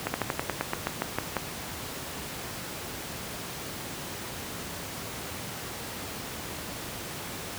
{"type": "slowing click train", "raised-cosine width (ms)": 0.5, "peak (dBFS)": -11, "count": 12, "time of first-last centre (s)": [0.07, 1.367], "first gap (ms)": 70, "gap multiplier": 1.1, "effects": ["pink hiss -37 dBFS RMS until 7.58 s", "high-pass 80 Hz 12 dB/octave"]}